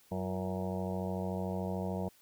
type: harmonic tone with a mistuned harmonic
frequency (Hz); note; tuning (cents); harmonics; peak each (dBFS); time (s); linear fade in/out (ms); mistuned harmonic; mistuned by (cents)
93.5; F#2; +19; 1 / 2 / 4 / 5 / 6 / 7 / 8 / 9 / 10; -40 / -36 / -44 / -42 / -44 / -43 / -48 / -48 / -49; 0.11-2.09; 10; 4; -110
effects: white hiss -64 dBFS RMS until 2.21 s